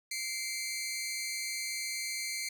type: tone pair together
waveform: 15% pulse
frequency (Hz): 2093 / 2301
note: C7 / D7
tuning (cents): 0 / -36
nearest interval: major second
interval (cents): 164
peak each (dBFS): -30 / -32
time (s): 0.11-2.49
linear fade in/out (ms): 5
effects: none